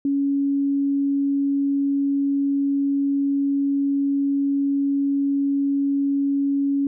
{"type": "tone", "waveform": "sine", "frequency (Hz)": 279.3, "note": "C#4", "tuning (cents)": 13, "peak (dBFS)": -18, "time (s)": [0.05, 6.87], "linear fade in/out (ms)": 2, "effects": []}